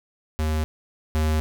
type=tone pair in turn; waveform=square; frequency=77.78 / 77.78 Hz; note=D#2 / D#2; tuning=0 / 0 cents; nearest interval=unison; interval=0 cents; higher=neither; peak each=-22 / -20 dBFS; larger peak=second; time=0.39-0.64 / 1.15-1.4 s; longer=neither; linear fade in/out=0 ms; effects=none